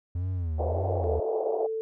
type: tone with vibrato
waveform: triangle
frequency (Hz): 85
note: F2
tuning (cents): -46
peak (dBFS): -25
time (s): 0.15-1.2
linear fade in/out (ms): 5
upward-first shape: sine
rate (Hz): 1.7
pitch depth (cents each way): 160
type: band-pass noise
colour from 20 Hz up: white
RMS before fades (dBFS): -31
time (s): 0.58-1.67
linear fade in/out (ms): 10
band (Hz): 380 to 730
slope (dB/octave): 48
type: tone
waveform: sine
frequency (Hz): 443.2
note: A4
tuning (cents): +13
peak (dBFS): -28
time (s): 1.04-1.81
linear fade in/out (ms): 0
effects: none